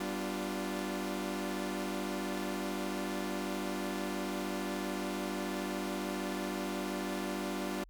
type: chord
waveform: sawtooth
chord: G dominant seventh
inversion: none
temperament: equal with one note detuned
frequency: 193.86 / 246.9 / 293.7 / 349.2 Hz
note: G3 / B3 / D4 / F4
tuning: -19 / 0 / 0 / 0 cents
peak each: -35 / -39 / -36 / -36 dBFS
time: 0-7.84 s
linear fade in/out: 5 ms
effects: added 42 Hz sine -54 dBFS peak until 7.89 s